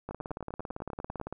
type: two click trains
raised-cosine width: 1 ms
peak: -24 / -23 dBFS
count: 12 / 23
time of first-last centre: 0.11-1.199 / 0.09-1.326 s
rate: 10.1 / 17.8 Hz
effects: none